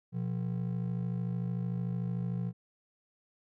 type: ring-modulated tone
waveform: triangle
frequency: 149.6 Hz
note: D3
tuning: 32 cents sharp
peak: -26 dBFS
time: 0.12-2.53 s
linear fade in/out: 50 ms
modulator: 26.7 Hz
effects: none